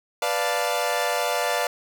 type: chord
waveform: sawtooth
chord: B half-diminished seventh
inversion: none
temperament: equal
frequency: 493.9 / 587.3 / 698.5 / 880 Hz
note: B4 / D5 / F5 / A5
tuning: 0 / 0 / 0 / 0 cents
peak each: -25 / -23 / -23 / -26 dBFS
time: 0.22-1.67 s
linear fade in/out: 2 ms
effects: none